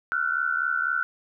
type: tone cluster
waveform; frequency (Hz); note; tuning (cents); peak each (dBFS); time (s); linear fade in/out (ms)
sine; 1365 / 1449 / 1513; F6 / F#6 / F#6; -40 / -37 / +38; -28 / -27 / -27; 0.12-1.03; 0
effects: none